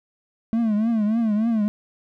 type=tone with vibrato; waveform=triangle; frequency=220 Hz; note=A3; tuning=in tune; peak=-16 dBFS; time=0.53-1.68 s; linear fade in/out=0 ms; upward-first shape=triangle; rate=3.4 Hz; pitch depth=130 cents each way; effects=none